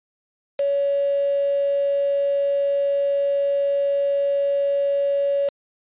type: tone with quantisation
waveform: sine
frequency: 562 Hz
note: C#5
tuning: 24 cents sharp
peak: -18 dBFS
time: 0.59-5.49 s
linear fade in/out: 5 ms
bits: 5
effects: resampled to 8000 Hz